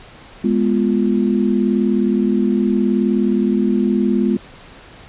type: chord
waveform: sine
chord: F diminished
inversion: first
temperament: equal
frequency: 207.7 / 246.9 / 349.2 Hz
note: Ab3 / Cb4 / F4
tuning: 0 / 0 / 0 cents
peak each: -16 / -18 / -20 dBFS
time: 0.44-4.37 s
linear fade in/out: 5 ms
effects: pink hiss -41 dBFS RMS until 5.08 s + resampled to 8000 Hz